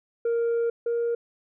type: tone pair in turn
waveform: sine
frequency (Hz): 466.2 / 469.4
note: A#4 / A#4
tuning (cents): 0 / +12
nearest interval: unison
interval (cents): 12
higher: second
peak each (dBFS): -19 / -21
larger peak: first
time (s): 0.25-0.7 / 0.86-1.15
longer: first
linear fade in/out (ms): 5
effects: tanh soft clip ceiling -21 dBFS

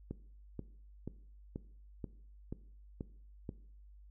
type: click train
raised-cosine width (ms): 3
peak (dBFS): -27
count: 8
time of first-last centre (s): 0.11-3.492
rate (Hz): 2.07
effects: noise-tail reverb RT60 0.6 s tail -18 dB re dry + added 50 Hz sine -54 dBFS peak until 4.1 s

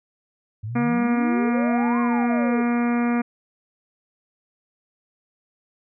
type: exponential two-way sweep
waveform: sine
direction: up then down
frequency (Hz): 101.4 to 1103 to 423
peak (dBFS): -27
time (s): 0.63-2.62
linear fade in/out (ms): 10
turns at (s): 2
type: harmonic tone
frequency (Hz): 238.8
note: A#3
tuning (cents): +42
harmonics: 1 / 2 / 3 / 4 / 5 / 6 / 7 / 8 / 9 / 10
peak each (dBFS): -19 / -31 / -31 / -36 / -34 / -36 / -39 / -40 / -38 / -39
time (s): 0.75-3.22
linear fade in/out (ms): 10
effects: none

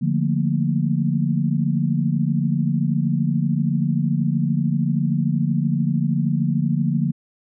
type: chord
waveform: sine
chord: Bb major seventh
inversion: first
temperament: equal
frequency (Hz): 146.83 / 174.61 / 220 / 233.1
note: D3 / F3 / A3 / Bb3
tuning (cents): 0 / 0 / 0 / 0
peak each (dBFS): -21 / -22 / -27 / -24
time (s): 0.01-7.12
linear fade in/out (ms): 20
effects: none

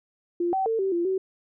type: tone with pitch steps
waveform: sine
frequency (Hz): 347.1 / 766 / 450.1 / 385.6 / 343.7 / 379.2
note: F4 / G5 / A4 / G4 / F4 / F#4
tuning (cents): -11 / -40 / +39 / -28 / -28 / +43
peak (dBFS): -22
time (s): 0.4-1.18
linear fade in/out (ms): 5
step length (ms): 130
effects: none

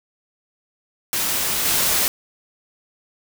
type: noise with level steps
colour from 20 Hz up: white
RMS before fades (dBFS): -22 / -19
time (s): 1.13-2.08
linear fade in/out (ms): 0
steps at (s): 1.65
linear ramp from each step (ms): 5
effects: none

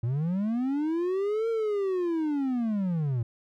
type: linear two-way sweep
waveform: triangle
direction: up then down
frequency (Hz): 111 to 461.2 to 111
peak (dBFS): -23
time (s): 0.03-3.23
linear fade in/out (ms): 5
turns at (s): 1.49
effects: none

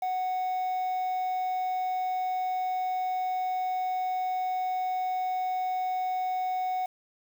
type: tone with quantisation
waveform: triangle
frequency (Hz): 740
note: F#5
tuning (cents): 0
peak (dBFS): -25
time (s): 0.02-6.86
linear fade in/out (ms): 5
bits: 8
effects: none

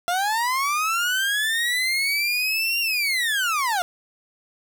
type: linear two-way sweep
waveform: 30% pulse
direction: up then down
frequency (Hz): 683 to 2794 to 683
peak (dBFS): -18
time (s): 0.08-3.82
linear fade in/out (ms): 0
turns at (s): 2.8
effects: none

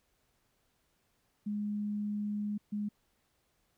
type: tone bursts at uneven times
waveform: sine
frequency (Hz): 207.7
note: G#3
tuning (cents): 0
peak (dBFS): -32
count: 2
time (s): 1.46-2.58 / 2.72-2.89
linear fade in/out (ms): 10
effects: pink hiss -75 dBFS RMS until 3.77 s

